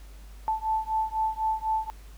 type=beating tone pair; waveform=sine; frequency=876 / 880 Hz; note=A5 / A5; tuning=-8 / 0 cents; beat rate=4 Hz; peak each=-28 dBFS; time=0.48-1.9 s; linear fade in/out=0 ms; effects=added 50 Hz sine -43 dBFS peak until 2.17 s + pink hiss -56 dBFS RMS until 2.17 s